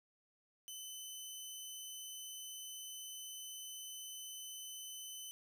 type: tone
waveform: 15% pulse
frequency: 3032 Hz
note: F#7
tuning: 42 cents sharp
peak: -39 dBFS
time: 0.68-5.31 s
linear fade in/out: 0 ms
effects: none